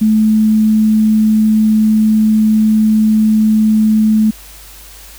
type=tone; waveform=sine; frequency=216.7 Hz; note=A3; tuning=26 cents flat; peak=-7 dBFS; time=0.01-4.31 s; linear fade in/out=10 ms; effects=added 50 Hz sine -38 dBFS peak until 5.18 s + white hiss -37 dBFS RMS until 5.18 s